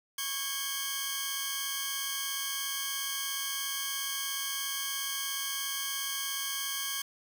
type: tone cluster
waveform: 10% pulse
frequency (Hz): 1105 / 1639 / 3110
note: C#6 / G#6 / G7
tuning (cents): -6 / -23 / -14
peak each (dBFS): -30 / -29 / -27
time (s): 0.18-7.02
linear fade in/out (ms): 5
effects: 9-bit